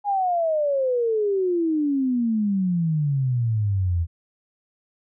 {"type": "exponential sweep", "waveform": "sine", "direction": "down", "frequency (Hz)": [830.6, 81.5], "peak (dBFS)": -19, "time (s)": [0.04, 4.07], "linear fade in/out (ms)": 50, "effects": []}